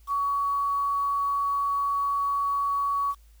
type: tone with quantisation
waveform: sine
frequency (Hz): 1126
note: C#6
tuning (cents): +27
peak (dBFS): -23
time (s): 0.07-3.15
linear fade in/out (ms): 50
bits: 8
effects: added 54 Hz sine -51 dBFS peak until 3.4 s + white hiss -65 dBFS RMS until 3.4 s